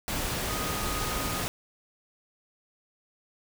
sine tone in noise, 1244.5 Hz, D#6, in tune, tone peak -37 dBFS, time 0.49-1.42 s, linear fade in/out 0 ms, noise pink, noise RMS -31 dBFS, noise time 0.08-1.48 s, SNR -9 dB, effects none

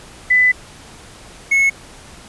sine / triangle tone pair in turn, 2000 / 2190 Hz, B6 / C#7, +21 / -22 cents, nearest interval major second, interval 157 cents, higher second, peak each -9 dBFS, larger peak neither, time 0.3-0.52 / 1.51-1.7 s, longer first, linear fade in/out 10 ms, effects pink hiss -40 dBFS RMS until 2.28 s + resampled to 24000 Hz

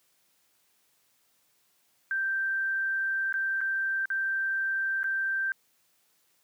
sine tone with dropouts, 1568 Hz, G6, in tune, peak -26 dBFS, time 2.11-5.52 s, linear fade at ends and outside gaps 1 ms, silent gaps 3.326-3.34 / 3.607-3.613 / 4.056-4.102 / 5.032-5.042 s, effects white hiss -69 dBFS RMS until 6.43 s + high-pass 100 Hz 12 dB/octave

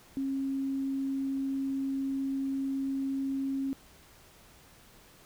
sine tone, 270.9 Hz, C#4, 40 cents flat, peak -29 dBFS, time 0.17-3.73 s, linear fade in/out 0 ms, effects pink hiss -57 dBFS RMS until 5.25 s

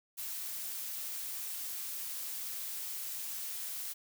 blue noise, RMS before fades -40 dBFS, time 0.17-3.94 s, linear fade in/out 20 ms, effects none

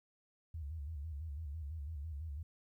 sine tone with vibrato, 75.8 Hz, D#2, 45 cents flat, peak -40 dBFS, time 0.54-2.43 s, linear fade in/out 5 ms, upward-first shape square, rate 6 Hz, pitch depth 120 cents each way, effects 13-bit

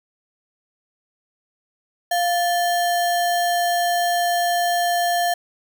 sine tone with sample-and-hold, 698.5 Hz, F5, in tune, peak -17 dBFS, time 2.11-5.34 s, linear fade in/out 5 ms, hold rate 2450 Hz, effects none

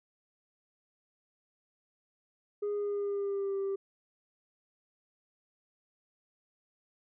sine tone with pitch glide, 412.1 to 392.1 Hz, G#4 to G4, -13 to 0 cents, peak -28 dBFS, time 2.62-3.76 s, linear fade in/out 10 ms, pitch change -87 cents, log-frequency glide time 2.74-3.57 s, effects tanh soft clip ceiling -29 dBFS

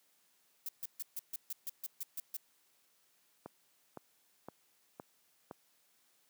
violet noise bursts, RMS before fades -40 dBFS, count 11, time 0.66-2.368 s, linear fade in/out 2 ms, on 28 ms, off 140 ms
click train, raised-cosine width 1 ms, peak -30 dBFS, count 5, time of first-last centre 3.46-5.511 s, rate 1.95 Hz
effects white hiss -72 dBFS RMS until 6.29 s + high-pass 150 Hz 12 dB/octave

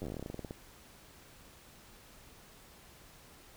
slowing click train, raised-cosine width 2 ms, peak -27 dBFS, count 18, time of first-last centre 0.02-0.509 s, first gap 10 ms, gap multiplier 1.12, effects pink hiss -57 dBFS RMS until 3.56 s

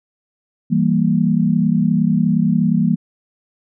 sine chord, E diminished, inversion none, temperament equal, 164.81 / 196 / 233.1 Hz, E3 / G3 / Bb3, 0 / 0 / 0 cents, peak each -17 dBFS, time 0.7-2.96 s, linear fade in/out 20 ms, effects none

